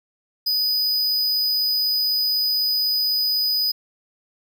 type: tone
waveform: square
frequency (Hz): 4978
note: D#8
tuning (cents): 0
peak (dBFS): -19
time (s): 0.46-3.72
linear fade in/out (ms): 10
effects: 10-bit